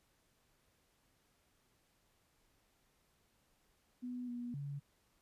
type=tone with pitch steps; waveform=sine; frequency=247.5 / 241.7 / 141.9 Hz; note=B3 / B3 / C#3; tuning=+4 / -37 / +41 cents; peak=-40 dBFS; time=4.02-4.8 s; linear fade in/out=20 ms; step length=260 ms; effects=pink hiss -75 dBFS RMS until 5.21 s + resampled to 32000 Hz